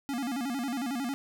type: tone with vibrato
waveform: square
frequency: 257.2 Hz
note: C4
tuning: 30 cents flat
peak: -31 dBFS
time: 0.09-1.14 s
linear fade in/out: 0 ms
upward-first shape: square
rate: 11 Hz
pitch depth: 140 cents each way
effects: none